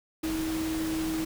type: tone in noise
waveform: sine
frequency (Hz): 319.1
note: D#4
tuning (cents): +44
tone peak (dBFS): -28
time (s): 0.23-1.25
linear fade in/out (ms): 10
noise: pink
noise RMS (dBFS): -37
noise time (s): 0.23-1.25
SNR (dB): +6
effects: none